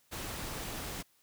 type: noise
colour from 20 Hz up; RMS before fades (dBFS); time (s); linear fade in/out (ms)
pink; -40; 0.11-1.03; 20
effects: white hiss -69 dBFS RMS until 1.22 s